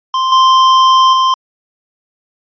square tone with level steps, 1045 Hz, C6, 2 cents flat, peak -12 / -6 / -9 dBFS, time 0.14-1.34 s, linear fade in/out 2 ms, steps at 0.32 / 1.13 s, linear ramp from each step 2 ms, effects resampled to 11025 Hz

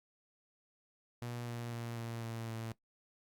sawtooth tone with pitch steps, 120 / 118.62 / 117.26 / 115.91 / 114.58 / 113.26 Hz, B2 / A#2 / A#2 / A#2 / A#2 / A#2, -49 / +31 / +11 / -9 / -29 / -49 cents, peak -36 dBFS, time 1.22-2.72 s, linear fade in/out 0 ms, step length 250 ms, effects noise-tail reverb RT60 0.1 s tail -18 dB re dry + Opus 48 kbps

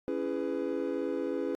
triangle chord, C# minor seventh, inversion none, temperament just, 277.2 / 332.6 / 415.8 / 498.9 Hz, C#4 / E4 / G#4 / B4, 0 / +16 / +2 / +17 cents, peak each -33 dBFS, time 0.08-1.55 s, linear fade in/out 0 ms, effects tanh soft clip ceiling -20 dBFS + AAC 48 kbps

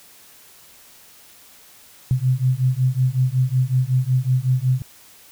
sine beating tone pair, 125.9 / 131.3 Hz, B2 / C3, +34 / +6 cents, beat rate 5.4 Hz, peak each -19 dBFS, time 2.11-4.82 s, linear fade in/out 0 ms, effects white hiss -48 dBFS RMS until 5.31 s

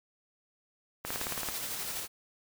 white noise with tremolo, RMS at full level -36 dBFS, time 1.04-2.08 s, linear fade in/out 50 ms, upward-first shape square, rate 12 Hz, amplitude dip 25%
click train, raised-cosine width 0.5 ms, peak -20 dBFS, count 9, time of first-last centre 1.05-1.487 s, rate 18.3 Hz
effects none

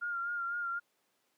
sine tone with vibrato, 1400 Hz, F6, 4 cents sharp, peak -33 dBFS, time 0.01-0.8 s, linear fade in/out 20 ms, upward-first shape sine, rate 4 Hz, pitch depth 33 cents each way, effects pink hiss -75 dBFS RMS until 1.37 s + high-pass 300 Hz 12 dB/octave

